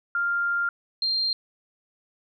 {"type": "tone pair in turn", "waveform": "sine", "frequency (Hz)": [1396.9, 4186], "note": ["F6", "C8"], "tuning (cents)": [0, 0], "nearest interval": "octave + perfect fifth", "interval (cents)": 1900, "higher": "second", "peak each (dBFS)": -22, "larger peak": "neither", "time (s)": [[0.15, 0.69], [1.02, 1.33]], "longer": "first", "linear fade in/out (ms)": 2, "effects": []}